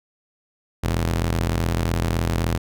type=ring-modulated tone; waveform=sawtooth; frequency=83.4 Hz; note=E2; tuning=21 cents sharp; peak=-13 dBFS; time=0.83-2.58 s; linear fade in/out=10 ms; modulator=23.7 Hz; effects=none